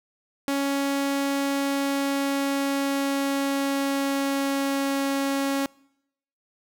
sawtooth tone with pitch glide, 278.1 to 275.5 Hz, C#4 to C#4, +6 to -11 cents, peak -19 dBFS, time 0.48-5.66 s, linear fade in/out 0 ms, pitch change -17 cents, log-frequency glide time 1.45-5.12 s, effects noise-tail reverb RT60 0.8 s tail -25 dB re dry

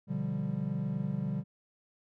triangle chord, G dominant seventh, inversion first, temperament equal, 123.47 / 146.83 / 174.61 / 196 Hz, B2 / D3 / F3 / G3, 0 / 0 / 0 / 0 cents, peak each -37 / -33 / -36 / -33 dBFS, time 0.07-1.44 s, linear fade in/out 50 ms, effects none

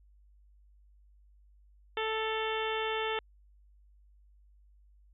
harmonic tone with a mistuned harmonic, 440 Hz, A4, in tune, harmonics 1 / 2 / 3 / 4 / 5 / 6 / 7 / 8, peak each -34 / -37 / -39 / -40 / -41 / -42 / -42 / -43 dBFS, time 1.97-3.19 s, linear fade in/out 2 ms, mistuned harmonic 6, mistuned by +49 cents, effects added 50 Hz sine -58 dBFS peak until 5.13 s

